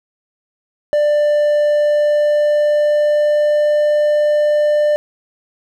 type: tone with pitch glide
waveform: triangle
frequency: 592 to 596.1 Hz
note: D5 to D5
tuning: +14 to +26 cents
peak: -9 dBFS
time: 0.93-4.96 s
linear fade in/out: 0 ms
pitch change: +12 cents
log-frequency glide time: 1.65-3.83 s
effects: none